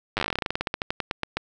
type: slowing click train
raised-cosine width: 0.3 ms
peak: -9 dBFS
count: 26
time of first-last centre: 0.17-1.37 s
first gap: 9 ms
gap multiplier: 1.12
effects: none